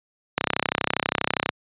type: click train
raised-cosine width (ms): 0.3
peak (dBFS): -3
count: 37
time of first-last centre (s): 0.38-1.491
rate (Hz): 32.4
effects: high-pass 100 Hz 12 dB/octave + resampled to 8000 Hz